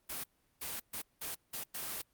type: noise bursts at uneven times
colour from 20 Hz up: white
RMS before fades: -40 dBFS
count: 6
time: 0.09-0.24 / 0.61-0.8 / 0.93-1.02 / 1.21-1.35 / 1.53-1.64 / 1.74-2.02 s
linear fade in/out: 10 ms
effects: pink hiss -74 dBFS RMS until 2.13 s + Opus 32 kbps